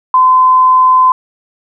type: tone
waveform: sine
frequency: 1025 Hz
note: C6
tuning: 36 cents flat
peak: -4 dBFS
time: 0.14-1.12 s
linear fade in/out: 2 ms
effects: none